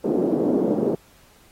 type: band-pass noise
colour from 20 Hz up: white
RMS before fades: -21 dBFS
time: 0.04-0.95 s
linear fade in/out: 5 ms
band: 200 to 460 Hz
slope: 24 dB/octave
effects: pink hiss -55 dBFS RMS until 1.51 s + AAC 48 kbps

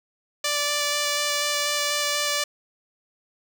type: tone with vibrato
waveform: 5% pulse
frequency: 585 Hz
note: D5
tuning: 7 cents flat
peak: -11 dBFS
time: 0.44-2.44 s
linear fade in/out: 5 ms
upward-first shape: square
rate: 4.1 Hz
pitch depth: 8 cents each way
effects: none

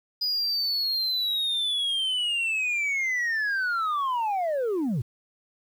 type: linear sweep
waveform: sine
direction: down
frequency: 4967 to 102.1 Hz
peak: -21 dBFS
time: 0.21-5.02 s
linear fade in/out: 10 ms
effects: tanh soft clip ceiling -23 dBFS + 9-bit

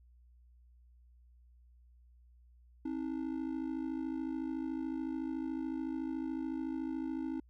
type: ring-modulated tone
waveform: triangle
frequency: 292.6 Hz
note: D4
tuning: 6 cents flat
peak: -30 dBFS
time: 2.85-7.4 s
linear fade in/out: 5 ms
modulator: 26.9 Hz
effects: added 60 Hz sine -59 dBFS peak until 7.49 s

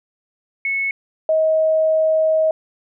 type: tone pair in turn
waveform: sine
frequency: 2200 / 633.2 Hz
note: C#7 / D#5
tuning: -14 / +30 cents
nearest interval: octave + minor seventh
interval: 2156 cents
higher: first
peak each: -18 / -13 dBFS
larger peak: second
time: 0.65-0.91 / 1.29-2.51 s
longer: second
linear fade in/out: 2 ms
effects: none

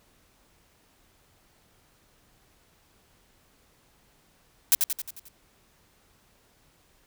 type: noise with echo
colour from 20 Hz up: blue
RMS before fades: -18 dBFS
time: 4.72-4.75 s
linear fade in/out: 0 ms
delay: 89 ms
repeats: 6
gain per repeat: -5 dB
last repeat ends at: 5.284 s
effects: pink hiss -63 dBFS RMS until 7.06 s

